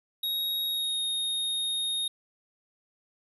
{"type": "tone with pitch glide", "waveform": "square", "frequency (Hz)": [3776, 3715], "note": ["A#7", "A#7"], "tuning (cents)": [22, -7], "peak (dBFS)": -28, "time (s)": [0.23, 2.08], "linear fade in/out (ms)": 5, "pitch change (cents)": -29, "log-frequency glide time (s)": [0.65, 1.03], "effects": []}